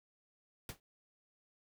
pink noise with exponential decay, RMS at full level -40 dBFS, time 0.69-0.8 s, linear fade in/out 1 ms, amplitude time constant 22 ms, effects none

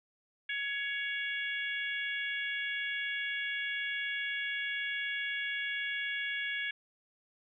harmonic tone, 559 Hz, C#5, 14 cents sharp, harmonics 3 / 4 / 5 / 6, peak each -36 / -37 / -42 / -42 dBFS, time 0.49-6.71 s, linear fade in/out 5 ms, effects none

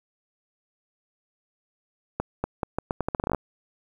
accelerating click train, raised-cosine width 1 ms, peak -11 dBFS, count 15, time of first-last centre 2.2-3.347 s, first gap 240 ms, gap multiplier 0.8, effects 8-bit

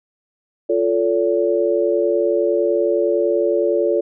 sine chord, F augmented, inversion none, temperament equal with one note detuned, 349.2 / 440 / 569 Hz, F4 / A4 / C#5, 0 / 0 / +45 cents, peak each -19 dBFS, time 0.69-4.01 s, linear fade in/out 10 ms, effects none

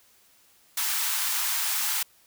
white high-pass noise, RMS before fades -27 dBFS, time 0.77-2.03 s, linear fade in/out 5 ms, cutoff 790 Hz, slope 48 dB/octave, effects white hiss -60 dBFS RMS until 2.26 s

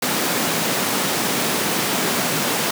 pink high-pass noise, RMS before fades -21 dBFS, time 0.02-2.71 s, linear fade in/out 5 ms, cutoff 160 Hz, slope 24 dB/octave, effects none

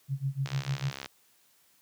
sine tone with tremolo, 136.5 Hz, C#3, 26 cents flat, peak -25 dBFS, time 0.08-0.93 s, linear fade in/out 50 ms, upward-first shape sine, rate 6.7 Hz, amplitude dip 95%
click train, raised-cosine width 0.2 ms, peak -20 dBFS, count 42, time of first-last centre 0.46-1.059 s, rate 68.4 Hz
effects white hiss -65 dBFS RMS until 1.81 s + high-pass 80 Hz 12 dB/octave

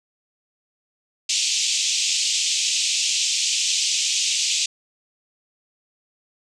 white band-pass noise, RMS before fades -22 dBFS, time 1.29-4.66 s, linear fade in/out 5 ms, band 2500 to 7600 Hz, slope 48 dB/octave, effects none

